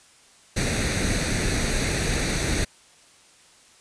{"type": "noise with comb filter", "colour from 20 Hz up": "pink", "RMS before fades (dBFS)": -24, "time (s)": [0.56, 2.65], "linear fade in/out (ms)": 10, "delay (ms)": 0.48, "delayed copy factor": 0.6, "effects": ["white hiss -54 dBFS RMS until 3.8 s", "resampled to 22050 Hz"]}